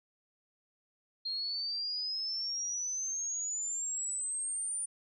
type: exponential sweep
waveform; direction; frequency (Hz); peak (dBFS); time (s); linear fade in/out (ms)
sine; up; 4198 to 9320; -33; 1.25-4.86; 10
effects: none